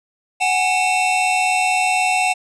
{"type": "tone cluster", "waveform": "square", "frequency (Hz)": [741, 821, 2684], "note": ["F#5", "G#5", "E7"], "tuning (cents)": [2, -20, 31], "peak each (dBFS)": [-19, -24, -20], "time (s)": [0.4, 2.34], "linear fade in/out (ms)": 20, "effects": ["resampled to 24000 Hz"]}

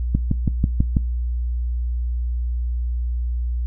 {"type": "click train", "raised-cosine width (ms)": 5, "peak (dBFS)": -5, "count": 6, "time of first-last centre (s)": [0.15, 0.968], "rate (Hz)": 6.11, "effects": ["noise-tail reverb RT60 0.3 s tail -22 dB re dry", "added 60 Hz sine -20 dBFS peak until 3.66 s"]}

